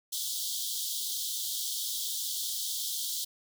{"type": "high-pass noise", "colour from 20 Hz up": "pink", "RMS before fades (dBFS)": -34, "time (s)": [0.12, 3.25], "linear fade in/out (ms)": 10, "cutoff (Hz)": 3200, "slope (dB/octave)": 96, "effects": []}